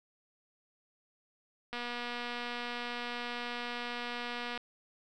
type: click train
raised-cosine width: 0.3 ms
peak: -23 dBFS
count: 687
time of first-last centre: 1.73-4.576 s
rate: 241 Hz
effects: none